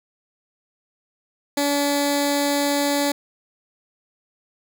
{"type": "tone with notch filter", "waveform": "10% pulse", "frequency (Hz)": 285.8, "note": "D4", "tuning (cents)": -47, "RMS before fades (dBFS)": -21, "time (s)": [1.57, 3.12], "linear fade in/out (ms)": 5, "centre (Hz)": 1300, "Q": 0.97, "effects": []}